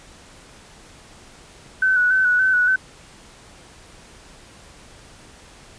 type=tone with vibrato; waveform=sine; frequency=1498 Hz; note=F#6; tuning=21 cents sharp; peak=-14 dBFS; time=1.82-2.76 s; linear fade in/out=5 ms; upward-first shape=square; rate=3.5 Hz; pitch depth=31 cents each way; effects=pink hiss -46 dBFS RMS until 5.78 s + resampled to 22050 Hz